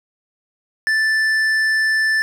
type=tone with tanh clipping; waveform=sine; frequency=1760 Hz; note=A6; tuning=in tune; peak=-16 dBFS; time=0.87-2.22 s; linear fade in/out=0 ms; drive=9 dB; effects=none